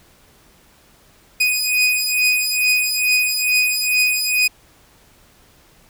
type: beating tone pair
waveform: sawtooth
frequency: 2489 / 2491.3 Hz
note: D#7 / D#7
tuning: 0 / +2 cents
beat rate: 2.3 Hz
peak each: -15 dBFS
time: 1.4-4.48 s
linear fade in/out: 10 ms
effects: pink hiss -52 dBFS RMS until 5.89 s